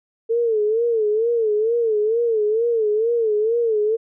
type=tone with vibrato; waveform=sine; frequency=445.6 Hz; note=A4; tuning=22 cents sharp; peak=-16 dBFS; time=0.29-3.97 s; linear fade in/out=20 ms; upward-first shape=sine; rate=2.2 Hz; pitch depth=110 cents each way; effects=none